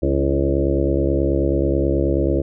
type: harmonic tone with a mistuned harmonic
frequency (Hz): 69.3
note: C#2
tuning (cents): 0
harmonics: 1 / 2 / 3 / 4 / 5 / 6 / 7 / 8 / 9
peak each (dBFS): -21 / -25 / -32 / -25 / -21 / -27 / -26 / -25 / -32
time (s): 0.02-2.42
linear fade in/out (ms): 10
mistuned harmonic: 5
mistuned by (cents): -38
effects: none